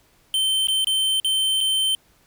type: tone with dropouts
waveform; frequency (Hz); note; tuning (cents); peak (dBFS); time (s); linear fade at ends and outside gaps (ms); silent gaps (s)
square; 3100; G7; -20; -19; 0.34-1.95; 1; 0.671-0.684 / 0.845-0.87 / 1.2-1.246 / 1.606-1.61
effects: pink hiss -59 dBFS RMS until 2.26 s